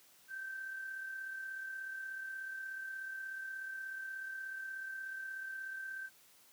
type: tone with amplitude modulation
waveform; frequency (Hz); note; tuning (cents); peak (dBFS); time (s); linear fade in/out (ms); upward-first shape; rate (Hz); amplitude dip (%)
sine; 1557; G6; -12; -39; 0.28-6.1; 50; sine; 36.6; 40
effects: white hiss -64 dBFS RMS until 6.52 s + high-pass 100 Hz 12 dB/octave